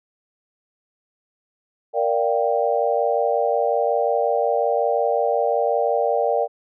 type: chord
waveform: sine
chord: G minor seventh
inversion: first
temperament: equal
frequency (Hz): 466.2 / 587.3 / 698.5 / 784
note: Bb4 / D5 / F5 / G5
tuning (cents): 0 / 0 / 0 / 0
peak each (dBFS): -22 / -22 / -24 / -24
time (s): 1.93-6.48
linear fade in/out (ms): 50
effects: none